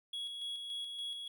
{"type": "tone with tremolo", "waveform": "triangle", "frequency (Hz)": 3339, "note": "G#7", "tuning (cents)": 9, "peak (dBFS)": -36, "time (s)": [0.13, 1.28], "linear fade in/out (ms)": 5, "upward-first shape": "square", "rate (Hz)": 3.5, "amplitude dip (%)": 35, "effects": []}